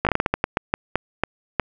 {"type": "slowing click train", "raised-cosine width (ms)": 0.5, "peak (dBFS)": -3, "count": 14, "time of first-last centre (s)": [0.05, 1.597], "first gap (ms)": 17, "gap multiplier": 1.29, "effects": []}